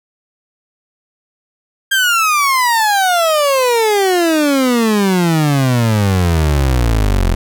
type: exponential sweep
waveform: 30% pulse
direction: down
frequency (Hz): 1612 to 41.92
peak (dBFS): -8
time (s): 1.91-7.35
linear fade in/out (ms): 10
effects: none